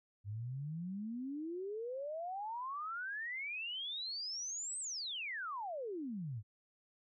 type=exponential two-way sweep; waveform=sine; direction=up then down; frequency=98 to 8372 to 98 Hz; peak=-39 dBFS; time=0.24-6.43 s; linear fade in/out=50 ms; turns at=4.79 s; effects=none